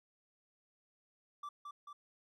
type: tone with echo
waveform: triangle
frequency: 1167 Hz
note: D6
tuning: 11 cents flat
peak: -40 dBFS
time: 1.43-1.49 s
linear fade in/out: 5 ms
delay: 220 ms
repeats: 2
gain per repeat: -3 dB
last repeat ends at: 1.93 s
effects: none